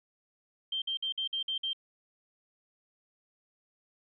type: tone bursts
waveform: sine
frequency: 3153 Hz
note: G7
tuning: 9 cents sharp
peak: -30 dBFS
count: 7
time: 0.72-1.732 s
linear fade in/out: 5 ms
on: 100 ms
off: 52 ms
effects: none